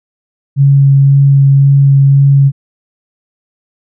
sine tone with vibrato, 138.59 Hz, C#3, in tune, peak -3 dBFS, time 0.56-2.52 s, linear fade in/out 50 ms, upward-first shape sine, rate 1.9 Hz, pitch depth 9 cents each way, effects none

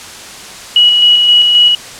sine tone with tremolo, 2919 Hz, F#7, 24 cents flat, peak -3 dBFS, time 0.76-1.75 s, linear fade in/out 2 ms, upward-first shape square, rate 3.8 Hz, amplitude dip 30%, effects white hiss -29 dBFS RMS until 1.99 s + low-pass 8000 Hz 12 dB/octave

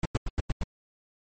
brown noise bursts, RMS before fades -25 dBFS, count 6, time 0.03-0.636 s, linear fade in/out 5 ms, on 26 ms, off 90 ms, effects MP3 32 kbps

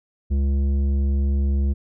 sine tone with tanh clipping, 69.3 Hz, C#2, in tune, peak -19 dBFS, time 0.3-1.74 s, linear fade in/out 20 ms, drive 10 dB, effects none

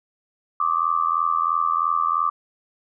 sine tone with amplitude modulation, 1174.7 Hz, D6, in tune, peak -14 dBFS, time 0.6-2.3 s, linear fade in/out 5 ms, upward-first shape sine, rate 83 Hz, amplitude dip 100%, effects none

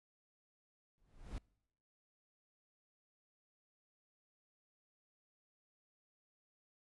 brown noise with exponential growth, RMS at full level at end -39 dBFS, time 0.98-1.38 s, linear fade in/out 0 ms, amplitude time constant 85 ms, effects noise-tail reverb RT60 0.8 s tail -26 dB re dry + resampled to 24000 Hz

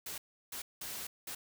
white noise bursts at uneven times, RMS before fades -42 dBFS, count 4, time 0.06-0.18 / 0.52-0.62 / 0.81-1.07 / 1.27-1.35 s, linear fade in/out 5 ms, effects none

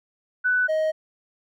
sine / triangle tone pair in turn, 1493 / 627.7 Hz, F#6 / D#5, +15 / +15 cents, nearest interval octave + minor third, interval 1500 cents, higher first, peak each -18 dBFS, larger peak neither, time 0.44-0.68 / 0.68-0.92 s, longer neither, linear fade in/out 20 ms, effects none

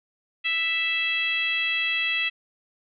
sine tone with frequency modulation, 2637 Hz, E7, in tune, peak -22 dBFS, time 0.44-2.3 s, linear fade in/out 20 ms, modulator 657 Hz, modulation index 1, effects none

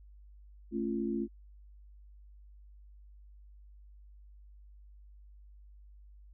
sine chord, A augmented, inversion none, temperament just, 220 / 275 / 343.8 Hz, A3 / C#4 / E#4, 0 / -14 / -27 cents, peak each -34 / -37 / -35 dBFS, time 0.71-1.28 s, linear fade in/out 50 ms, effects added 50 Hz sine -52 dBFS peak until 6.33 s

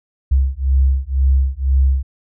sine beating tone pair, 65.9 / 67.9 Hz, C2 / C#2, +13 / -35 cents, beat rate 2 Hz, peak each -15 dBFS, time 0.31-2.03 s, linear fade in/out 10 ms, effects none

